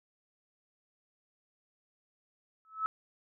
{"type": "tone with exponential growth", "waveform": "sine", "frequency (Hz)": 1300, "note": "E6", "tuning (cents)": -24, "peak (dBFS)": -25, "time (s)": [2.65, 2.86], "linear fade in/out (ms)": 0, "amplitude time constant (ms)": 45, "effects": []}